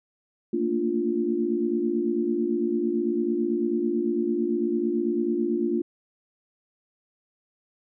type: chord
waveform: sine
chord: Bb major seventh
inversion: third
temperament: equal with one note detuned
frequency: 224.1 / 233.1 / 293.7 / 349.2 Hz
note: A3 / Bb3 / D4 / F4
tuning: +32 / 0 / 0 / 0 cents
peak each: -31 / -29 / -29 / -25 dBFS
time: 0.53-5.82 s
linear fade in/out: 5 ms
effects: none